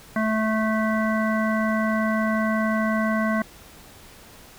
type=harmonic tone; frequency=218.6 Hz; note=A3; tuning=11 cents flat; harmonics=1 / 3 / 5 / 7 / 9; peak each=-22 / -27 / -29 / -30 / -32 dBFS; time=0.16-3.42 s; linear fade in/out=2 ms; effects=pink hiss -47 dBFS RMS until 4.58 s